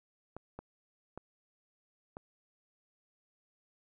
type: clicks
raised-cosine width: 1 ms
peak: -29 dBFS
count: 4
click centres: 0.366 / 0.59 / 1.176 / 2.169 s
effects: none